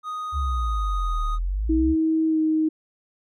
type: tone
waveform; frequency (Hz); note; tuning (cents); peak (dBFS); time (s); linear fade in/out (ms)
triangle; 1244.5; D#6; 0; -26; 0.03-1.39; 50
type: exponential two-way sweep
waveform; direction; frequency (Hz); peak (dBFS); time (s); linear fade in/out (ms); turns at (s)
sine; down then up; 74.6 to 36.76 to 74.6; -22; 0.32-1.96; 50; 1.27
type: tone with pitch glide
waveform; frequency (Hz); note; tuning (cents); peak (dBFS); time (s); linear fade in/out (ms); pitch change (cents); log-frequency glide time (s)
sine; 319.3 to 314; D#4 to D#4; +45 to +16; -18; 1.69-2.69; 10; -29; 2.27-2.39
effects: none